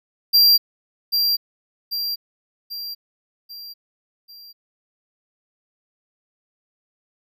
square tone with echo, 4744 Hz, D8, 17 cents sharp, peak -11 dBFS, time 0.33-0.58 s, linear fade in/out 20 ms, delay 790 ms, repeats 5, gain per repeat -6 dB, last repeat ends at 4.53 s, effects none

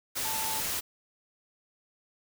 sine tone in noise, 883 Hz, A5, 6 cents sharp, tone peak -36 dBFS, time 0.24-0.61 s, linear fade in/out 20 ms, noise white, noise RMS -32 dBFS, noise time 0.15-0.81 s, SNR -7 dB, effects none

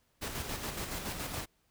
pink noise with tremolo, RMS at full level -37 dBFS, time 0.21-1.46 s, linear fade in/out 20 ms, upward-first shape square, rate 7.1 Hz, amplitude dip 40%, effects pink hiss -73 dBFS RMS until 1.7 s

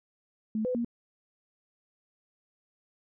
sine tone with pitch steps, 217.7 / 503 / 236 Hz, A3 / B4 / A#3, -18 / +32 / +22 cents, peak -27 dBFS, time 0.55-0.847 s, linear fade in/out 2 ms, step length 99 ms, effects none

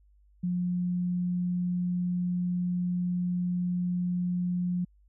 sine tone, 178.2 Hz, F3, 35 cents sharp, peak -26 dBFS, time 0.43-4.85 s, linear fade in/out 10 ms, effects added 50 Hz sine -58 dBFS peak until 5.08 s

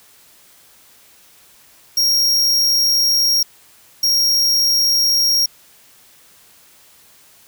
45% pulse tone bursts at uneven times, 5588 Hz, F8, in tune, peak -13 dBFS, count 2, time 1.97-3.43 / 4.03-5.46 s, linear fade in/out 5 ms, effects white hiss -49 dBFS RMS until 7.47 s

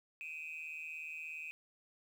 sine tone with amplitude modulation, 2513 Hz, D#7, 17 cents sharp, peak -37 dBFS, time 0.21-1.51 s, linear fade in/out 0 ms, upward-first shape sine, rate 157 Hz, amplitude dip 95%, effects tanh soft clip ceiling -36 dBFS + 11-bit

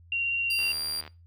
sine tone with vibrato, 2759 Hz, F7, 22 cents flat, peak -25 dBFS, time 0.12-0.72 s, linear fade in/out 2 ms, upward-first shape sine, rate 16 Hz, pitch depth 8 cents each way
40% pulse tone, 4751 Hz, D8, 19 cents sharp, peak -28 dBFS, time 0.5-1.01 s, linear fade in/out 5 ms
click train, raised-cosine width 0.3 ms, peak -27 dBFS, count 39, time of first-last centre 0.59-1.077 s, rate 78 Hz
effects noise-tail reverb RT60 0.3 s tail -22 dB re dry + added 85 Hz sine -51 dBFS peak until 1.26 s

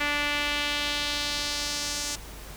sawtooth tone with band-pass filter sweep, 292 Hz, D4, 10 cents flat, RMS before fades -29 dBFS, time 0-2.16 s, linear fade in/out 10 ms, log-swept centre 2200 to 6500 Hz, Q 1.7, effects added 50 Hz sine -44 dBFS peak until 2.56 s + pink hiss -44 dBFS RMS until 2.56 s

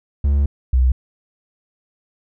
triangle / sine tone pair in turn, 70.8 / 63.36 Hz, C#2 / B1, +37 / +45 cents, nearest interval major second, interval 192 cents, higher first, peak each -11 dBFS, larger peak neither, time 0.24-0.46 / 0.73-0.92 s, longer first, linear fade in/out 5 ms, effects none

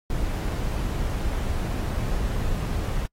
brown noise, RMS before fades -26 dBFS, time 0.1-3.06 s, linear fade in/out 2 ms, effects noise-tail reverb RT60 0.1 s tail -26 dB re dry + AAC 48 kbps

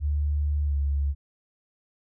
sine tone with pitch glide, 73.42 to 70.63 Hz, D2 to C#2, 0 to +33 cents, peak -22 dBFS, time 0-1.15 s, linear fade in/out 50 ms, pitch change -67 cents, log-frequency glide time 0.65-0.75 s, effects none

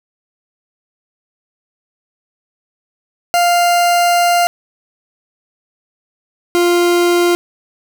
40% pulse tone pair in turn, 698.5 / 349.2 Hz, F5 / F4, 0 / 0 cents, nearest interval octave, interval 1200 cents, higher first, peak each -9 dBFS, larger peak neither, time 3.34-4.47 / 6.55-7.35 s, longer first, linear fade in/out 0 ms, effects none

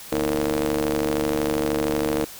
sawtooth ring-modulated tone, 72.9 Hz, D2, 12 cents flat, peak -14 dBFS, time 0.12-2.25 s, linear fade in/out 5 ms, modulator 389 Hz, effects white hiss -40 dBFS RMS until 2.39 s

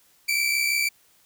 sawtooth tone pair together, 2283 / 2349 Hz, D7 / D7, -50 / 0 cents, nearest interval unison, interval 50 cents, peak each -22 / -20 dBFS, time 0.28-0.89 s, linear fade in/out 10 ms, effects white hiss -60 dBFS RMS until 1.25 s

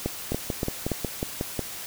two click trains, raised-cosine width 2 ms, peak -12 / -13 dBFS, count 4 / 8, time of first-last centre 0.06-0.917 / 0.32-1.593 s, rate 3.5 / 5.5 Hz, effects white hiss -37 dBFS RMS until 1.86 s

